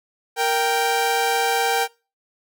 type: tone pair together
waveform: sawtooth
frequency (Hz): 465.6 / 784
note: A#4 / G5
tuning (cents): -2 / 0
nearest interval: major sixth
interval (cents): 902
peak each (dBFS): -19 / -16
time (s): 0.36-1.88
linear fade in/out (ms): 50
effects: noise-tail reverb RT60 0.3 s tail -22 dB re dry